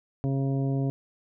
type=harmonic tone; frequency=136.1 Hz; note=C#3; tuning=31 cents flat; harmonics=1 / 2 / 3 / 4 / 5 / 7; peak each=-25 / -30 / -36 / -41 / -40 / -53 dBFS; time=0.24-0.9 s; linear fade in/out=0 ms; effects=none